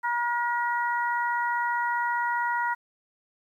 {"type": "harmonic tone", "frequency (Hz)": 477.6, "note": "A#4", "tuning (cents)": 42, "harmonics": [2, 3, 4], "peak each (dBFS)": [-26, -30, -32], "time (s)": [0.03, 2.75], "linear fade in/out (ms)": 20, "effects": ["10-bit"]}